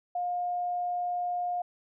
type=tone; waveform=sine; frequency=711 Hz; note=F5; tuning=31 cents sharp; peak=-28 dBFS; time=0.15-1.62 s; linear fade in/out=5 ms; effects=none